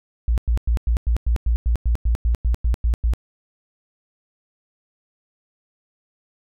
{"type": "tone bursts", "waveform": "sine", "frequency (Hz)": 58, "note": "A#1", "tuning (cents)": -8, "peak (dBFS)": -15, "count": 15, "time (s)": [0.28, 3.136], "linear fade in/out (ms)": 0, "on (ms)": 98, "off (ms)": 99, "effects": []}